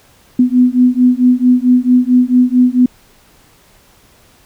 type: beating tone pair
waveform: sine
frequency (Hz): 247.4 / 251.9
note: B3 / B3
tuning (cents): +3 / +34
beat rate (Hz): 4.5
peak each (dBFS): -10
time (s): 0.39-2.86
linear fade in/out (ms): 5
effects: pink hiss -48 dBFS RMS until 4.45 s